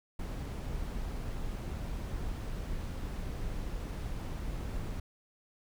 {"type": "noise", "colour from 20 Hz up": "brown", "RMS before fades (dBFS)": -37, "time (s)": [0.19, 5], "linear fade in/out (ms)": 5, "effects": []}